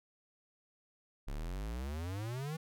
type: exponential sweep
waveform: square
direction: up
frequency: 33.23 to 164.5 Hz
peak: -38 dBFS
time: 1.27-2.57 s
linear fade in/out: 10 ms
effects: none